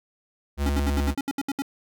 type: tone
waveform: square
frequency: 71 Hz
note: C#2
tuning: 42 cents sharp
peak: -23 dBFS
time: 0.57-1.15 s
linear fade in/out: 50 ms
type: tone bursts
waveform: square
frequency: 277.5 Hz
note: C#4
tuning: 2 cents sharp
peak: -25 dBFS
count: 10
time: 0.66-1.621 s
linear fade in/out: 2 ms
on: 34 ms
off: 69 ms
effects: none